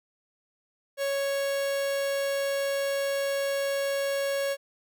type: tone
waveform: 45% pulse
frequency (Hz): 554.4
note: C#5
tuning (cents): 0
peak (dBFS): -26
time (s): 0.97-4.57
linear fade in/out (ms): 50
effects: none